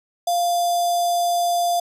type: tone with notch filter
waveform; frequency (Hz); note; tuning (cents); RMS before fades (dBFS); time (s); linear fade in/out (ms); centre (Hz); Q
square; 697; F5; -4; -20; 0.27-1.8; 5; 2100; 1
effects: resampled to 32000 Hz